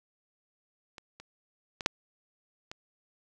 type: clicks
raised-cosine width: 0.2 ms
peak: -27 / -29 / -19 / -6 / -23 dBFS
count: 5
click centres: 0.982 / 1.2 / 1.808 / 1.861 / 2.715 s
effects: none